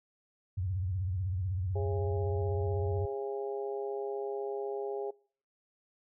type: tone with vibrato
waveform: sine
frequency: 92.5 Hz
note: F#2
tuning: in tune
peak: -30 dBFS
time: 0.57-3.06 s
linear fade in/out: 10 ms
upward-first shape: sine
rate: 16 Hz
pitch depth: 150 cents each way
type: harmonic tone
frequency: 136 Hz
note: C#3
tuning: 33 cents flat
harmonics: 3 / 4 / 5 / 6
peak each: -35 / -42 / -45 / -44 dBFS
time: 1.75-5.11 s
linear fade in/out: 10 ms
effects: noise-tail reverb RT60 0.5 s tail -25 dB re dry